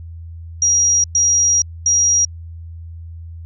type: tone bursts at uneven times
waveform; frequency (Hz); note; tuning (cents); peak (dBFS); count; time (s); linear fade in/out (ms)
sine; 5720; F8; +41; -11; 3; 0.62-1.04 / 1.15-1.62 / 1.86-2.25; 2
effects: added 83 Hz sine -30 dBFS peak until 3.45 s